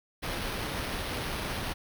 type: noise with sample-and-hold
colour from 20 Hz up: pink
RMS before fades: -34 dBFS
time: 0.22-1.74 s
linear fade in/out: 20 ms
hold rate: 7350 Hz
effects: none